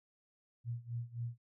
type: tone with tremolo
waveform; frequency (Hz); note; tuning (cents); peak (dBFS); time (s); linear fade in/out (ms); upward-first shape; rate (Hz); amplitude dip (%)
sine; 118.4; A#2; +27; -35; 0.64-1.38; 50; sine; 3.8; 90
effects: none